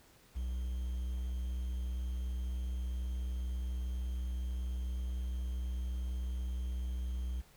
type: tone with quantisation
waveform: triangle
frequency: 62.1 Hz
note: B1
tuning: 10 cents sharp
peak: -32 dBFS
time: 0.35-7.42 s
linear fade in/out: 20 ms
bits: 10
effects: pink hiss -63 dBFS RMS until 7.56 s